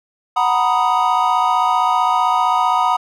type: chord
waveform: triangle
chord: B major seventh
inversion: second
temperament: equal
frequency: 740 / 932.3 / 987.8 / 1244.5 Hz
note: F#5 / A#5 / B5 / D#6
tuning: 0 / 0 / 0 / 0 cents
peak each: -17 dBFS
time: 0.36-2.97 s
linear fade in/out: 10 ms
effects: none